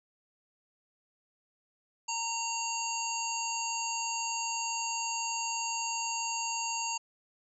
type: harmonic tone with a mistuned harmonic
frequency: 922 Hz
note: A#5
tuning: 19 cents flat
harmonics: 1 / 3 / 5 / 7 / 8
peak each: -35 / -39 / -40 / -37 / -40 dBFS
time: 2.08-6.98 s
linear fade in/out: 10 ms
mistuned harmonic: 7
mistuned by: +60 cents
effects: none